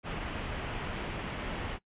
pink low-pass noise, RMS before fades -37 dBFS, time 0.03-1.79 s, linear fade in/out 50 ms, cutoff 3300 Hz, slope 48 dB/octave, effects noise-tail reverb RT60 0.1 s tail -20 dB re dry + resampled to 8000 Hz

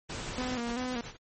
pink noise, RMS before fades -38 dBFS, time 0.09-0.56 s, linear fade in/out 10 ms
sawtooth tone with vibrato, 244.2 Hz, B3, 19 cents flat, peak -28 dBFS, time 0.38-1.01 s, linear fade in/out 2 ms, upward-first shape square, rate 2.6 Hz, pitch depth 58 cents each way
pink noise with tremolo, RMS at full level -41 dBFS, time 0.54-1.17 s, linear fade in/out 20 ms, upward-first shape sine, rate 8 Hz, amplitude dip 80%
effects MP3 32 kbps

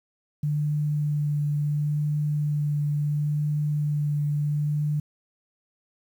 sine tone with vibrato, 148.1 Hz, D3, 15 cents sharp, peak -22 dBFS, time 0.43-5 s, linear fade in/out 5 ms, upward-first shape sine, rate 0.72 Hz, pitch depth 13 cents each way, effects 9-bit

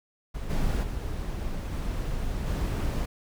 brown noise with level steps, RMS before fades -34 / -26 / -32 / -30 / -27 dBFS, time 0.34-3.06 s, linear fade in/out 10 ms, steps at 0.49 / 0.82 / 1.71 / 2.46 s, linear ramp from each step 20 ms, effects none

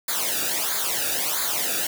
white noise with flanger, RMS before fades -25 dBFS, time 0.08-1.87 s, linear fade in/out 5 ms, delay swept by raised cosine 0.35 to 0.97 ms, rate 1.5 Hz, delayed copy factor -0.8, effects none

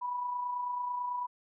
sine tone with amplitude modulation, 983 Hz, B5, 8 cents flat, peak -30 dBFS, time 0.01-1.27 s, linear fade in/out 20 ms, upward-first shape sine, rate 29.1 Hz, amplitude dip 40%, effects none

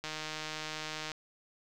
click train, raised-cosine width 0.2 ms, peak -21 dBFS, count 168, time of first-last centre 0.04-1.117 s, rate 155 Hz, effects 9-bit

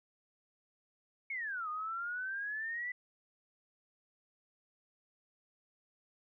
sine exponential two-way sweep, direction down then up, 2235 to 1218 to 1999 Hz, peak -36 dBFS, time 1.3-2.92 s, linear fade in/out 5 ms, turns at 1.69 s, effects none

